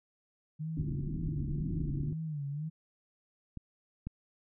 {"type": "tone with vibrato", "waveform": "sine", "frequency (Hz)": 150.1, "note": "D3", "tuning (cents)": 38, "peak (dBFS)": -34, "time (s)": [0.59, 2.7], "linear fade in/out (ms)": 20, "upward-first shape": "sine", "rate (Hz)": 2, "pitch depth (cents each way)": 120}
{"type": "low-pass noise", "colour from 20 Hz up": "pink", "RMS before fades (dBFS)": -37, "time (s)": [0.77, 2.13], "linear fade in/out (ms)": 2, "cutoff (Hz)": 350, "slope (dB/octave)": 96}
{"type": "clicks", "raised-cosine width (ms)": 5, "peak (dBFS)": [-29, -25], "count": 2, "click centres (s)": [3.573, 4.07]}
{"effects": []}